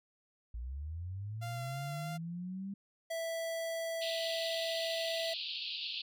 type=linear sweep; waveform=sine; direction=up; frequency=55 to 200 Hz; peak=-38 dBFS; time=0.54-2.74 s; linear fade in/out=5 ms
type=tone with vibrato; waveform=sawtooth; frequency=690 Hz; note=F5; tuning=21 cents flat; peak=-38 dBFS; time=1.41-2.18 s; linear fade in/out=20 ms; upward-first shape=sine; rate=3.1 Hz; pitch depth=15 cents each way
type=tone; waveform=square; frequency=659.3 Hz; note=E5; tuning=in tune; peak=-36 dBFS; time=3.1-5.34 s; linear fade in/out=10 ms
type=band-pass noise; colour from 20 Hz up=white; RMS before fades=-40 dBFS; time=4.01-6.02 s; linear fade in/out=10 ms; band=2600 to 4600 Hz; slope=96 dB/octave
effects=none